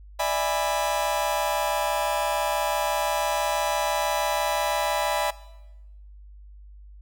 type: chord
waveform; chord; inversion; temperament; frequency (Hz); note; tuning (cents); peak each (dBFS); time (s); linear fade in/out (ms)
40% pulse; E dominant seventh; third; just; 593.3 / 659.3 / 824.1 / 988.9; D5 / E5 / G#5 / B5; +18 / 0 / -14 / +2; -28; 0.19-5.31; 10
effects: noise-tail reverb RT60 1.0 s tail -20 dB re dry + added 50 Hz sine -43 dBFS peak until 7.01 s